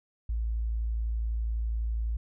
sine tone, 56 Hz, A1, 31 cents sharp, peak -27 dBFS, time 0.29-2.17 s, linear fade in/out 5 ms, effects none

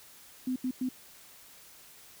sine tone bursts at uneven times, 255.3 Hz, C4, 42 cents flat, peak -28 dBFS, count 3, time 0.47-0.56 / 0.64-0.71 / 0.81-0.89 s, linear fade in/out 5 ms, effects white hiss -54 dBFS RMS until 2.2 s

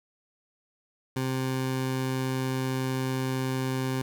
20% pulse tone, 130.81 Hz, C3, in tune, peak -22 dBFS, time 1.16-4.02 s, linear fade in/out 5 ms, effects none

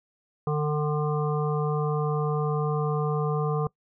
harmonic tone, 149.9 Hz, D3, 36 cents sharp, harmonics 1 / 3 / 5 / 7 / 8, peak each -25 / -28 / -35 / -36 / -36 dBFS, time 0.47-3.67 s, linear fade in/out 2 ms, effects noise-tail reverb RT60 0.1 s tail -23 dB re dry

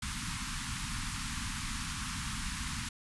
pink band-stop noise, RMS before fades -37 dBFS, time 0.02-2.89 s, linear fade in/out 5 ms, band 260 to 970 Hz, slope 48 dB/octave, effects resampled to 24000 Hz

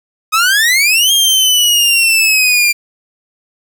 sawtooth exponential two-way sweep, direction up then down, 1244.5 to 3243 to 2373 Hz, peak -5 dBFS, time 0.32-2.73 s, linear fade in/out 20 ms, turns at 1.12 s, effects 7-bit

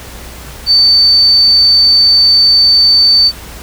sine tone, 4550 Hz, C#8, 44 cents sharp, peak -4 dBFS, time 0.66-3.32 s, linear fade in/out 50 ms, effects added 60 Hz sine -32 dBFS peak until 3.62 s + pink hiss -31 dBFS RMS until 3.62 s

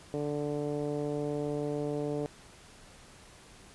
10% pulse tone with low-pass filter, 146.83 Hz, D3, in tune, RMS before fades -33 dBFS, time 0.14-2.26 s, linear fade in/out 0 ms, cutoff 480 Hz, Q 1.8, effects pink hiss -54 dBFS RMS until 3.74 s + resampled to 24000 Hz

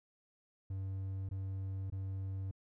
triangle tone bursts, 96.1 Hz, G2, 34 cents flat, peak -35 dBFS, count 3, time 0.7-2.512 s, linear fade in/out 5 ms, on 590 ms, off 21 ms, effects none

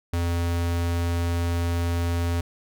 square tone, 85.6 Hz, F2, 34 cents flat, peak -23 dBFS, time 0.13-2.41 s, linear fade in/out 5 ms, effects none

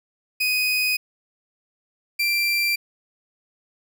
30% pulse tone pair in turn, 2500 / 2360 Hz, D#7 / D7, +8 / +8 cents, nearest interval minor second, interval 100 cents, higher first, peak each -17 dBFS, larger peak neither, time 0.4-0.97 / 2.19-2.76 s, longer neither, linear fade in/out 10 ms, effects none

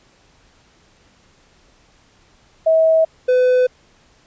sine / triangle tone pair in turn, 644 / 503.9 Hz, E5 / B4, -41 / +35 cents, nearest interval major third, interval 424 cents, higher first, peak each -10 / -9 dBFS, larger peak second, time 2.66-3.05 / 3.28-3.67 s, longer neither, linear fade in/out 10 ms, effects pink hiss -54 dBFS RMS until 4.26 s + resampled to 16000 Hz

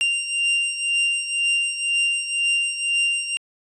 45% pulse beating tone pair, 2782 / 2784 Hz, F7 / F7, -7 / -6 cents, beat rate 2 Hz, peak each -21 / -26 dBFS, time 0.01-3.37 s, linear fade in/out 0 ms, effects resampled to 22050 Hz

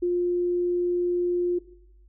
sine tone, 353.1 Hz, F4, 19 cents sharp, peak -21 dBFS, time 0.02-1.59 s, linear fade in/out 10 ms, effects noise-tail reverb RT60 0.8 s tail -17 dB re dry + added 50 Hz sine -51 dBFS peak until 2.08 s

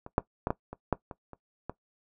clicks, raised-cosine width 1 ms, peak -27 / -8 / -13 / -13 / -25 / -10 / -25 / -30 / -20 dBFS, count 9, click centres 0.064 / 0.181 / 0.471 / 0.505 / 0.73 / 0.927 / 1.112 / 1.333 / 1.696 s, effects noise-tail reverb RT60 0.1 s tail -18 dB re dry

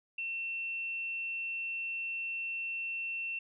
sine tone, 2700 Hz, E7, 41 cents sharp, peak -34 dBFS, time 0.18-3.39 s, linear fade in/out 5 ms, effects none

